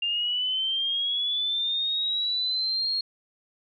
sine linear sweep, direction up, 2790 to 4290 Hz, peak -24 dBFS, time 0.02-3.01 s, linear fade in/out 5 ms, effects none

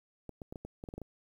clicks, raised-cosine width 2 ms, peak -29 dBFS, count 10, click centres 0.293 / 0.418 / 0.525 / 0.558 / 0.65 / 0.839 / 0.888 / 0.939 / 0.98 / 1.017 s, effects 10-bit

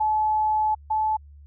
sine tone pair in turn, 860 / 866 Hz, A5 / A5, -40 / -28 cents, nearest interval unison, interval 12 cents, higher second, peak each -19 / -20 dBFS, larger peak first, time 0-0.75 / 0.9-1.17 s, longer first, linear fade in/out 10 ms, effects added 72 Hz sine -44 dBFS peak until 1.46 s

